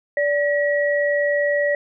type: tone pair together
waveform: sine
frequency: 580 / 1915.2 Hz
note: D5 / A#6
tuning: -22 / +46 cents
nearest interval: octave + major sixth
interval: 2068 cents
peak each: -18 / -22 dBFS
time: 0.17-1.75 s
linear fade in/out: 2 ms
effects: none